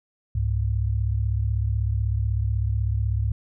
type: tone pair together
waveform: sine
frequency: 67.73 / 103.83 Hz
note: C#2 / G#2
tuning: -40 / 0 cents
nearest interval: perfect fifth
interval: 740 cents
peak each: -24 / -23 dBFS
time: 0.35-3.32 s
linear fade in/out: 5 ms
effects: none